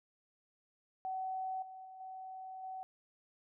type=tone with level steps; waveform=sine; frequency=755 Hz; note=F#5; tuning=35 cents sharp; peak=-36 / -47 / -49 / -44 / -41 dBFS; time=1.05-2.83 s; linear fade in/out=0 ms; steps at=1.62 / 1.85 / 2 / 2.63 s; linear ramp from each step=5 ms; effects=none

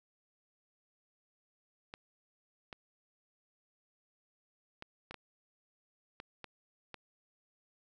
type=clicks; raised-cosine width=0.3 ms; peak=-28 dBFS; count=8; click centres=1.939 / 2.728 / 4.824 / 5.11 / 5.143 / 6.201 / 6.443 / 6.943 s; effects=none

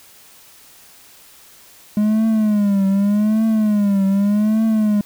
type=tone with vibrato; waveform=triangle; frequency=207.7 Hz; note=G#3; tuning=in tune; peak=-11 dBFS; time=1.97-5.01 s; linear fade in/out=2 ms; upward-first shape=triangle; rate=0.84 Hz; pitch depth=130 cents each way; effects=white hiss -46 dBFS RMS until 5.05 s

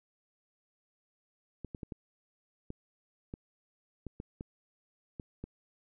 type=clicks; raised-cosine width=3 ms; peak=-27 dBFS; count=11; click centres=1.647 / 1.748 / 1.832 / 1.922 / 2.704 / 3.339 / 4.067 / 4.201 / 4.409 / 5.198 / 5.44 s; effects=none

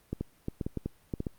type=clicks; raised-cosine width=3 ms; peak=-19 dBFS; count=10; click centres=0.13 / 0.21 / 0.484 / 0.612 / 0.665 / 0.773 / 0.86 / 1.138 / 1.204 / 1.268 s; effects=pink hiss -64 dBFS RMS until 1.38 s + Opus 32 kbps

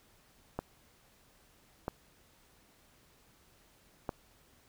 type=clicks; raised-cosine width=1 ms; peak=-20 dBFS; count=3; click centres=0.59 / 1.881 / 4.092 s; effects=pink hiss -65 dBFS RMS until 4.68 s

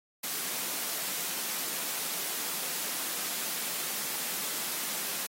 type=high-pass noise; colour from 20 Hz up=white; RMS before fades=-34 dBFS; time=0.23-5.27 s; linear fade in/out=10 ms; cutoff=150 Hz; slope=48 dB/octave; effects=AAC 48 kbps

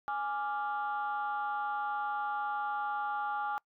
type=chord; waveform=sine; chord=D diminished; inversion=second; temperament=equal; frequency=830.6 / 1174.7 / 1396.9 Hz; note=Ab5 / D6 / F6; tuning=0 / 0 / 0 cents; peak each=-33 / -37 / -38 dBFS; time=0.08-3.58 s; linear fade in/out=0 ms; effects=noise-tail reverb RT60 0.1 s tail -26 dB re dry + tanh soft clip ceiling -25 dBFS

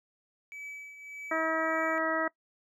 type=tone with tremolo; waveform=triangle; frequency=2292 Hz; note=D7; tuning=43 cents flat; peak=-37 dBFS; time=0.52-1.98 s; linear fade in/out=0 ms; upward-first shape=triangle; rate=1.7 Hz; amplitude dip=65%
type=harmonic tone; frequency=321 Hz; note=E4; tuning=46 cents flat; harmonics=1 / 2 / 3 / 4 / 5 / 6; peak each=-35 / -32 / -38 / -33 / -37 / -34 dBFS; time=1.31-2.28 s; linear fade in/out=5 ms
effects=noise-tail reverb RT60 0.1 s tail -22 dB re dry

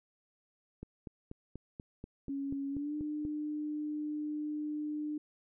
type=click train; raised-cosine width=3 ms; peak=-30 dBFS; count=11; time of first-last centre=0.83-3.251 s; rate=4.13 Hz
type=tone with pitch glide; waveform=sine; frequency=277.2 to 300.5 Hz; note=C#4 to D4; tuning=0 to +40 cents; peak=-34 dBFS; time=2.29-5.18 s; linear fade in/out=5 ms; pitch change=+140 cents; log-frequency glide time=2.7-2.95 s
effects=none

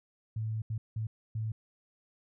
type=tone bursts at uneven times; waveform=sine; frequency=110 Hz; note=A2; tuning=in tune; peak=-31 dBFS; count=4; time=0.36-0.62 / 0.7-0.78 / 0.96-1.07 / 1.35-1.52 s; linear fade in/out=5 ms; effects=none

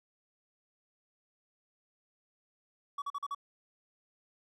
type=tone bursts; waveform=triangle; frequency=1133 Hz; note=C#6; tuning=37 cents sharp; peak=-32 dBFS; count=5; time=2.98-3.348 s; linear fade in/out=5 ms; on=40 ms; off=42 ms; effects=none

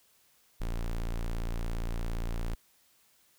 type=tone; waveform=square; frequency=28.69 Hz; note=A#0; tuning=27 cents flat; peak=-31 dBFS; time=0.6-2.55 s; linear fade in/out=10 ms; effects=white hiss -66 dBFS RMS until 3.38 s

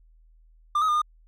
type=tone with pitch steps; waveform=triangle; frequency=1193 / 1268 / 1210 / 1219 Hz; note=D6 / D#6 / D#6 / D#6; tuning=+27 / +32 / -49 / -36 cents; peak=-18 dBFS; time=0.75-1.018 s; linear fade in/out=5 ms; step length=67 ms; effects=added 40 Hz sine -53 dBFS peak until 1.27 s

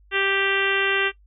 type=harmonic tone; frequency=392 Hz; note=G4; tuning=in tune; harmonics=1 / 2 / 3 / 4 / 5 / 6 / 7 / 8 / 9; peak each=-26 / -35 / -30 / -25 / -26 / -32 / -25 / -30 / -36 dBFS; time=0.11-1.12 s; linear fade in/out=50 ms; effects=noise-tail reverb RT60 0.1 s tail -17 dB re dry + added 50 Hz sine -51 dBFS peak until 1.26 s

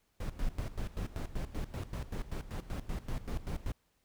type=noise with tremolo; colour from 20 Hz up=brown; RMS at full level=-35 dBFS; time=0.2-3.72 s; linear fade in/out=5 ms; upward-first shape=square; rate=5.2 Hz; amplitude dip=80%; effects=pink hiss -75 dBFS RMS until 4.04 s

